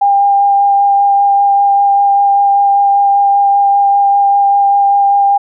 sine tone with vibrato, 801 Hz, G5, 37 cents sharp, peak -6 dBFS, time 0.01-5.38 s, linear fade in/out 10 ms, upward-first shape sine, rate 5.1 Hz, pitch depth 10 cents each way, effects none

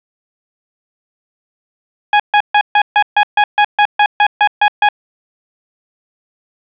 sawtooth tone bursts, 830.6 Hz, G#5, in tune, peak -3 dBFS, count 14, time 2.13-4.888 s, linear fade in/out 2 ms, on 67 ms, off 140 ms, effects resampled to 8000 Hz + 7-bit

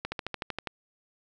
slowing click train, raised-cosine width 0.3 ms, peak -16 dBFS, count 9, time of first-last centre 0.05-0.672 s, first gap 70 ms, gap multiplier 1.03, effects none

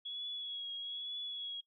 sine tone with vibrato, 3351 Hz, G#7, 15 cents sharp, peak -39 dBFS, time 0.05-1.61 s, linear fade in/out 10 ms, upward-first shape triangle, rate 1.1 Hz, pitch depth 38 cents each way, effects noise-tail reverb RT60 0.1 s tail -19 dB re dry

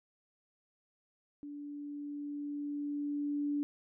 sine tone with level ramp, 290.1 Hz, D4, 21 cents flat, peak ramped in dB -42 to -30 dBFS, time 1.43-3.63 s, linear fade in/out 0 ms, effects none

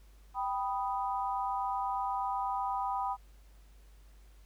sine chord, G augmented, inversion none, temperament equal, 784 / 987.8 / 1244.5 Hz, G5 / B5 / D#6, 0 / 0 / 0 cents, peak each -34 / -34 / -39 dBFS, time 0.34-3.17 s, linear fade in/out 50 ms, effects added 50 Hz sine -54 dBFS peak until 4.45 s + pink hiss -67 dBFS RMS until 4.45 s

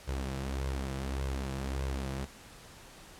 sawtooth tone with flanger, 67 Hz, C2, 42 cents sharp, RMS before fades -35 dBFS, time 0.07-2.26 s, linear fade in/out 20 ms, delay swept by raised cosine 1.9 to 6.1 ms, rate 1.7 Hz, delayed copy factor +0.55, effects pink hiss -52 dBFS RMS until 3.19 s + low-pass 11000 Hz 12 dB/octave

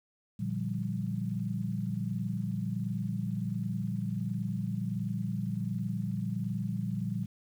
sine chord, G minor seventh, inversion first, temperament equal, 116.54 / 146.83 / 174.61 / 196 Hz, Bb2 / D3 / F3 / G3, 0 / 0 / 0 / 0 cents, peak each -35 / -40 / -36 / -35 dBFS, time 0.39-7.26 s, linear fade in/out 10 ms, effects 10-bit

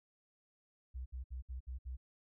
sine tone bursts, 63.5 Hz, B1, 49 cents sharp, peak -40 dBFS, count 6, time 0.94-1.97 s, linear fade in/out 20 ms, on 120 ms, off 62 ms, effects none

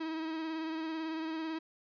45% pulse tone with vibrato, 320 Hz, D#4, 49 cents sharp, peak -35 dBFS, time 0-1.59 s, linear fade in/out 10 ms, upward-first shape sine, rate 18 Hz, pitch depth 29 cents each way, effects resampled to 11025 Hz

